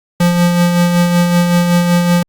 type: tone with tremolo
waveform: square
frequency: 174.61 Hz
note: F3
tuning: in tune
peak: -8 dBFS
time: 0.2-2.23 s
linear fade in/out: 5 ms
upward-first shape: sine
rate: 5.3 Hz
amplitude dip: 40%
effects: Opus 48 kbps